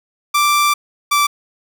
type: tone pair in turn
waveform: sawtooth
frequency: 1174.7 / 1165.2 Hz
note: D6 / D6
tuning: 0 / -14 cents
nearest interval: unison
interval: 14 cents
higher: first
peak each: -8 dBFS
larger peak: neither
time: 0.34-0.74 / 1.11-1.27 s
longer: first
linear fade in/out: 10 ms
effects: none

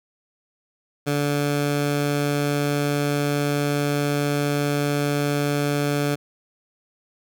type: tone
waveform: 15% pulse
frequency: 144.7 Hz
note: D3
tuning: 25 cents flat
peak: -14 dBFS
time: 1.06-6.16 s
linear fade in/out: 20 ms
effects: none

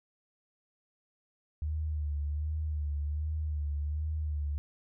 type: tone with vibrato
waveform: sine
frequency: 75.2 Hz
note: D2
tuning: 42 cents sharp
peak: -30 dBFS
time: 1.62-4.58 s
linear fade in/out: 0 ms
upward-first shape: sine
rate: 1.3 Hz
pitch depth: 57 cents each way
effects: none

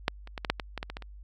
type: clicks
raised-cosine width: 0.3 ms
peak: -8 / -29 / -19 / -15 / -7 / -16 / -18 / -18 / -21 / -21 / -27 dBFS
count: 11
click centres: 0.081 / 0.274 / 0.378 / 0.448 / 0.5 / 0.598 / 0.777 / 0.829 / 0.9 / 0.969 / 1.023 s
effects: added 50 Hz sine -44 dBFS peak until 1.23 s + AAC 64 kbps

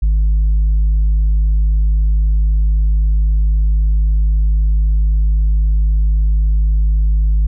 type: tone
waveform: sine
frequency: 51.91 Hz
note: G#1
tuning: in tune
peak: -7 dBFS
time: 0.02-7.47 s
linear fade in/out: 10 ms
effects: tanh soft clip ceiling -9 dBFS

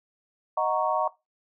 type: chord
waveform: sine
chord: D# minor seventh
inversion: none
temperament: equal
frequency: 622.3 / 740 / 932.3 / 1108.7 Hz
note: D#5 / F#5 / A#5 / C#6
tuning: 0 / 0 / 0 / 0 cents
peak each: -28 dBFS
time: 0.57-1.08 s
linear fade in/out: 5 ms
effects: noise-tail reverb RT60 0.2 s tail -18 dB re dry

